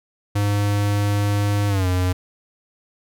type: tone with pitch glide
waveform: square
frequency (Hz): 102.3 to 91.14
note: G#2 to F#2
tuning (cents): -26 to -26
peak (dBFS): -18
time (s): 0.35-2.13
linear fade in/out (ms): 10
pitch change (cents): -200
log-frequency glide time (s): 1.68-1.87
effects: none